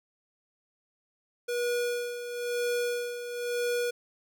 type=tone with tremolo; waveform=square; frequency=483 Hz; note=B4; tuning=39 cents flat; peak=-27 dBFS; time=1.48-3.91 s; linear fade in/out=10 ms; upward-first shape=sine; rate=1 Hz; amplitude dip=65%; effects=none